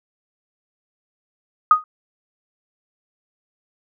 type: tone with exponential decay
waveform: sine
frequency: 1244.5 Hz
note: D#6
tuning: in tune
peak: -4 dBFS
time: 1.71-1.84 s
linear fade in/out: 2 ms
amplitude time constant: 28 ms
effects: none